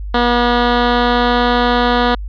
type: tone with pitch glide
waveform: 10% pulse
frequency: 241 to 242.8 Hz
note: B3 to B3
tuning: -42 to -29 cents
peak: -3 dBFS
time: 0.14-2.15 s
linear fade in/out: 5 ms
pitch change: +13 cents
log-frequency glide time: 0.34-1.45 s
effects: added 50 Hz sine -22 dBFS peak until 2.28 s + resampled to 11025 Hz